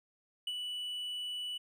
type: tone with ADSR envelope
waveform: triangle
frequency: 2960 Hz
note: F#7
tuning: in tune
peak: -31 dBFS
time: 0.47-1.58 s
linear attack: 4 ms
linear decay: 47 ms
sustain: -4 dB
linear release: 11 ms
effects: none